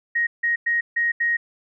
sine tone bursts at uneven times, 1877 Hz, A#6, 11 cents sharp, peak -18 dBFS, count 5, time 0.15-0.27 / 0.43-0.56 / 0.66-0.81 / 0.96-1.12 / 1.2-1.37 s, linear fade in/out 10 ms, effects none

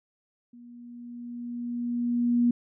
sine tone with level ramp, 240 Hz, B3, 49 cents flat, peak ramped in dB -46 to -18 dBFS, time 0.53-2.51 s, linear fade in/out 5 ms, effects none

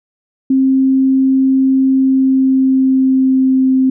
sine tone with pitch glide, 265.4 to 261.7 Hz, C4 to C4, +25 to 0 cents, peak -8 dBFS, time 0.5-3.9 s, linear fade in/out 5 ms, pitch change -25 cents, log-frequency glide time 1.92-3.73 s, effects none

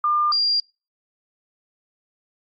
sine tone pair in turn, 1200 / 4781 Hz, D6 / D8, +37 / +30 cents, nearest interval 2 octaves, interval 2393 cents, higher second, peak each -17 dBFS, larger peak neither, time 0.04-0.32 / 0.32-0.6 s, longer neither, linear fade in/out 2 ms, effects noise-tail reverb RT60 0.3 s tail -25 dB re dry + AAC 48 kbps

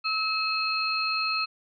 sine tone cluster, 1293 / 2580 / 4215 Hz, E6 / E7 / C8, -34 / -38 / +12 cents, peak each -29 dBFS, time 0.04-1.46 s, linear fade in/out 20 ms, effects none

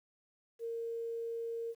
sine tone, 461.4 Hz, A#4, 18 cents flat, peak -36 dBFS, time 0.59-1.75 s, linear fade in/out 50 ms, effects 11-bit

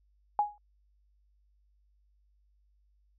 sine tone with exponential decay, 830.6 Hz, G#5, in tune, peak -20 dBFS, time 0.39-0.58 s, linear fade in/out 1 ms, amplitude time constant 40 ms, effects added 50 Hz sine -65 dBFS peak until 3.18 s

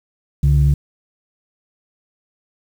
sine tone pair together, 67.3 / 142.6 Hz, C2 / C#3, +49 / +49 cents, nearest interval octave + minor second, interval 1300 cents, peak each -12 dBFS, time 0.43-0.74 s, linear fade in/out 5 ms, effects tanh soft clip ceiling -5 dBFS + 7-bit

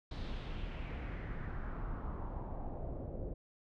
brown noise with low-pass filter sweep, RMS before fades -41 dBFS, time 0.11-3.34 s, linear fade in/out 5 ms, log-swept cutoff 4200 to 490 Hz, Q 2.5, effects none

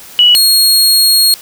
sine / sawtooth tone pair in turn, 2934 / 4290 Hz, F#7 / C8, -15 / +42 cents, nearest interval perfect fifth, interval 657 cents, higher second, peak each -3 dBFS, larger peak neither, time 0.19-0.35 / 0.35-1.34 s, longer second, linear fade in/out 0 ms, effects white hiss -34 dBFS RMS until 1.41 s

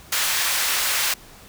pink high-pass noise, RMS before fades -22 dBFS, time 0.12-1.14 s, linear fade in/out 5 ms, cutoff 1400 Hz, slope 12 dB/octave, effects pink hiss -46 dBFS RMS until 1.48 s

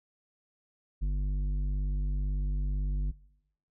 triangle tone with tanh clipping, 49 Hz, G1, in tune, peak -28 dBFS, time 1.01-3.12 s, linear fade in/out 20 ms, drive 13 dB, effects noise-tail reverb RT60 0.9 s tail -23 dB re dry

